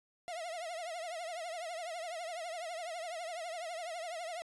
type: tone with vibrato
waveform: 45% pulse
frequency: 676 Hz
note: E5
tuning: 43 cents sharp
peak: -39 dBFS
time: 0.28-4.42 s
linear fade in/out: 0 ms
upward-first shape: triangle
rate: 12 Hz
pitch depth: 140 cents each way
effects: resampled to 24000 Hz